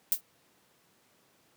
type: noise with exponential decay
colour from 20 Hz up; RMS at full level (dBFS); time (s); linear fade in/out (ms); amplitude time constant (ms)
violet; -21; 0.12-0.21; 1; 19
effects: pink hiss -66 dBFS RMS until 1.56 s + high-pass 150 Hz 12 dB/octave